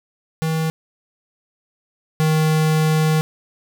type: tone pair in turn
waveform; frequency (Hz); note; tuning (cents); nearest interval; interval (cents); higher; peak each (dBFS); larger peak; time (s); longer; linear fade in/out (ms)
square; 159.8 / 156.51; D#3 / D#3; +47 / +11; unison; 36; first; -19 / -15; second; 0.42-0.7 / 2.2-3.21; second; 0
effects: none